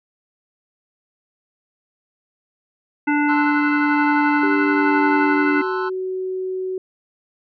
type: harmonic tone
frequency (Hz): 293.7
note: D4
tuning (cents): 0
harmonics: 1 / 3 / 5 / 7 / 9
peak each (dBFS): -17 / -23 / -24 / -26 / -33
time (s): 3.07-5.62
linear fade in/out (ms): 10
type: chord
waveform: triangle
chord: F# half-diminished seventh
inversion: first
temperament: equal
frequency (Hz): 880 / 1046.5 / 1318.5 / 1480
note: A5 / C6 / E6 / F#6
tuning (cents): 0 / 0 / 0 / 0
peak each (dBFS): -27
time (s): 3.28-5.9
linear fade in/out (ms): 20
type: tone with pitch glide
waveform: sine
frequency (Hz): 392 to 373.6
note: G4 to F#4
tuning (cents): 0 to +17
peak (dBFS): -22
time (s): 4.43-6.78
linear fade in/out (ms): 2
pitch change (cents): -83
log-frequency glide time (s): 4.71-5.74
effects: resampled to 11025 Hz